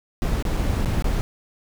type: noise with dropouts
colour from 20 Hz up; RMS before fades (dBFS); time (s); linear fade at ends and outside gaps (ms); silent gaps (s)
brown; -22; 0.22-1.21; 0; 0.425-0.452 / 0.566-0.571 / 0.847-0.858 / 1.023-1.043
effects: none